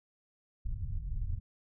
pink low-pass noise, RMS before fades -35 dBFS, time 0.65-1.4 s, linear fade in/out 10 ms, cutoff 100 Hz, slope 24 dB/octave, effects none

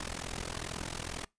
pink noise with amplitude modulation, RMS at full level -35 dBFS, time 0-1.25 s, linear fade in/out 5 ms, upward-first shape sine, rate 42.2 Hz, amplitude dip 95%, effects noise-tail reverb RT60 0.2 s tail -24 dB re dry + resampled to 22050 Hz

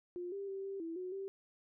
sine tone with pitch steps, 354.2 / 396.7 / 388.6 / 391.8 / 329.7 / 366.4 / 389.4 Hz, F4 / G4 / G4 / G4 / E4 / F#4 / G4, +24 / +21 / -15 / -1 / 0 / -17 / -12 cents, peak -39 dBFS, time 0.16-1.28 s, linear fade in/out 0 ms, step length 160 ms, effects none

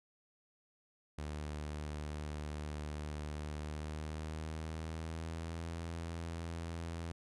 sawtooth tone with pitch glide, 75.2 to 83.44 Hz, D2 to E2, +42 to +22 cents, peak -36 dBFS, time 1.18-7.12 s, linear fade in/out 5 ms, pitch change +180 cents, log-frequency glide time 3.52-5.73 s, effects resampled to 24000 Hz

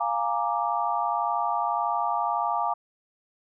sine chord, Bb dominant seventh, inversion second, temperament equal, 698.5 / 830.6 / 932.3 / 1174.7 Hz, F5 / Ab5 / Bb5 / D6, 0 / 0 / 0 / 0 cents, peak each -29 dBFS, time 0-2.74 s, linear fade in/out 10 ms, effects none

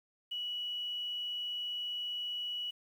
sine tone with quantisation, 2935 Hz, F#7, 15 cents flat, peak -35 dBFS, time 0.31-2.71 s, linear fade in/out 10 ms, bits 10, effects none

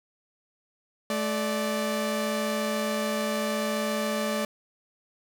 sawtooth tone pair together, 216 / 587.3 Hz, A3 / D5, -32 / 0 cents, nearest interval octave + perfect fourth, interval 1732 cents, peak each -25 dBFS, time 1.1-4.45 s, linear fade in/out 2 ms, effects none

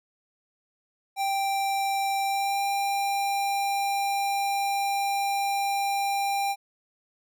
square tone with pitch glide, 786 to 795.6 Hz, G5 to G5, +4 to +25 cents, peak -25 dBFS, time 1.16-6.56 s, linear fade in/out 50 ms, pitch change +21 cents, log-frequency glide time 2.22-2.62 s, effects none

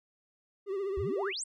triangle tone with vibrato, 392 Hz, G4, in tune, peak -29 dBFS, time 0.66-1.33 s, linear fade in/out 50 ms, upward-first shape triangle, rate 15 Hz, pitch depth 86 cents each way
sine exponential sweep, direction up, 58.27 to 9100 Hz, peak -34 dBFS, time 0.97-1.44 s, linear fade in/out 5 ms
effects none

